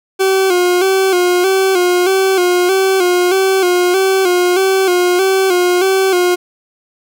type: tone with vibrato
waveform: 40% pulse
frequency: 370 Hz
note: F#4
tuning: in tune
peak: -9 dBFS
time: 0.19-6.36 s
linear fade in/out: 20 ms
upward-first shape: square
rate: 1.6 Hz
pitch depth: 60 cents each way
effects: none